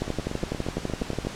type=two click trains; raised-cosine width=2 ms; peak=-17 / -13 dBFS; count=11 / 16; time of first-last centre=0.08-1.25 / 0.02-1.27 s; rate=8.55 / 12 Hz; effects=pink hiss -38 dBFS RMS until 1.35 s + low-pass 7000 Hz 12 dB/octave